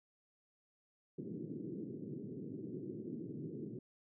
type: band-pass noise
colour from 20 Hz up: white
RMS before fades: -45 dBFS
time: 1.18-3.79 s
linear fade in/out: 5 ms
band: 120 to 390 Hz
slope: 48 dB/octave
effects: none